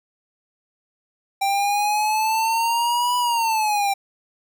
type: exponential two-way sweep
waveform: square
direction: up then down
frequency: 784 to 986 to 784 Hz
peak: -19 dBFS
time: 1.41-3.94 s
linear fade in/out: 10 ms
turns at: 3.17 s
effects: none